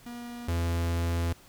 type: tone pair in turn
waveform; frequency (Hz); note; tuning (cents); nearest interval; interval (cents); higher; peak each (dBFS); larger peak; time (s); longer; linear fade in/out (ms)
45% pulse; 239.7 / 84.75; A#3 / E2; +48 / +49; octave + tritone; 1799; first; -38 / -26; second; 0.06-0.48 / 0.48-1.33; second; 5
effects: pink hiss -55 dBFS RMS until 1.48 s